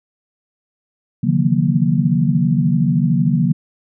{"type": "tone cluster", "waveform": "sine", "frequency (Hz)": [136.8, 153.5, 166.7, 183.7, 234.5], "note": ["C#3", "D#3", "E3", "F#3", "A#3"], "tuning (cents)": [-23, -23, 20, -12, 11], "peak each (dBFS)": -19, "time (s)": [1.23, 3.53], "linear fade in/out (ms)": 10, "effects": []}